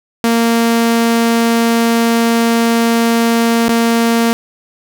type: tone with dropouts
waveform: sawtooth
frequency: 231.2 Hz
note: A#3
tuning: 14 cents flat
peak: -6 dBFS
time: 0.24-4.33 s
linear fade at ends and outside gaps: 0 ms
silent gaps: 3.683-3.691 s
effects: none